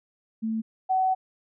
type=tone pair in turn; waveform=sine; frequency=222.1 / 753.1 Hz; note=A3 / F#5; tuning=+16 / +30 cents; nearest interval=octave + major sixth; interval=2114 cents; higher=second; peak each=-25 / -20 dBFS; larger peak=second; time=0.42-0.62 / 0.89-1.15 s; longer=second; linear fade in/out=20 ms; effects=none